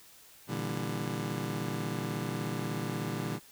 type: chord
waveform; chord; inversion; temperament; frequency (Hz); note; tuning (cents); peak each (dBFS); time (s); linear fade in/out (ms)
25% pulse; E half-diminished seventh; second; just; 118.67 / 148.33 / 164.81 / 197.78; Bb2 / D3 / E3 / G3; +31 / +18 / 0 / +16; -34 / -34 / -36 / -35; 0.47-3.4; 50
effects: white hiss -56 dBFS RMS until 3.51 s